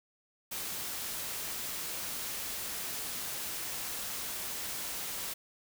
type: noise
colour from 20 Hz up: white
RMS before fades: -38 dBFS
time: 0.51-5.34 s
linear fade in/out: 10 ms
effects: none